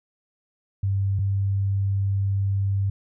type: tone pair in turn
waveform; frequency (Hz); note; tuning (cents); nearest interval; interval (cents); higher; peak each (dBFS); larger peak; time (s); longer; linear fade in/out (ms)
sine; 98.1 / 98.46; G2 / G2; +2 / +8; unison; 6; second; -20; neither; 0.83-1.19 / 1.19-2.9; second; 5
effects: none